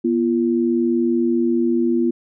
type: tone pair together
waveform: sine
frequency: 242.3 / 342.6 Hz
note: B3 / F4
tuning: -33 / -33 cents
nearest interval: tritone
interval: 600 cents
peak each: -18 dBFS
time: 0.04-2.11 s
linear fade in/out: 10 ms
effects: none